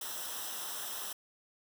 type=noise with comb filter; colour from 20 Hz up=white; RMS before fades=-40 dBFS; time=0.01-1.13 s; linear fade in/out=5 ms; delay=0.44 ms; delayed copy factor=-0.75; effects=none